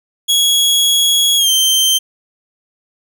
sawtooth tone with pitch glide, 3333 to 3128 Hz, G#7 to G7, +5 to -4 cents, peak -7 dBFS, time 0.28-1.99 s, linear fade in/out 20 ms, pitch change -109 cents, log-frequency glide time 1.37-1.5 s, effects none

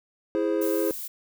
triangle chord, E augmented, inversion none, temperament equal, 329.6 / 415.3 / 523.3 Hz, E4 / G#4 / B#4, 0 / 0 / 0 cents, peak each -24 / -25 / -26 dBFS, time 0.35-0.91 s, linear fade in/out 0 ms
violet noise, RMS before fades -35 dBFS, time 0.61-1.08 s, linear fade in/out 10 ms
effects none

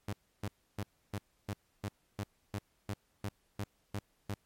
sawtooth tone bursts, 101.6 Hz, G#2, 38 cents flat, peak -31 dBFS, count 13, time 0.08-4.343 s, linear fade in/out 5 ms, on 51 ms, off 300 ms, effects pink hiss -74 dBFS RMS until 4.45 s + MP3 64 kbps

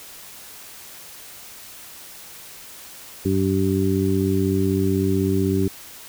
harmonic tone, 96 Hz, G2, 36 cents flat, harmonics 1 / 2 / 3 / 4, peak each -23 / -23 / -23 / -23 dBFS, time 3.25-5.68 s, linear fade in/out 5 ms, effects white hiss -41 dBFS RMS until 6.08 s

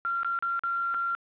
sine tone with dropouts, 1377 Hz, F6, 25 cents flat, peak -26 dBFS, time 0.05-1.15 s, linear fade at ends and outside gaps 0 ms, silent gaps 0.232-0.247 / 0.389-0.425 / 0.593-0.636 / 0.941-0.945 s, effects resampled to 8000 Hz + 9-bit

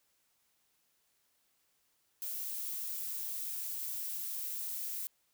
violet noise, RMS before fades -39 dBFS, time 2.22-5.07 s, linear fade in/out 0 ms, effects white hiss -75 dBFS RMS until 5.33 s

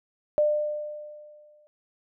sine tone with exponential decay, 599 Hz, D5, 34 cents sharp, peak -17 dBFS, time 0.38-1.67 s, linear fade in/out 0 ms, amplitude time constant 280 ms, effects none

